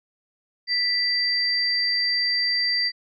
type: tone pair together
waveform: sine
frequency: 1975.5 / 4699 Hz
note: B6 / D8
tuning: 0 / 0 cents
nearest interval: octave + minor third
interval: 1500 cents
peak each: -26 / -21 dBFS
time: 0.67-2.92 s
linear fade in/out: 50 ms
effects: none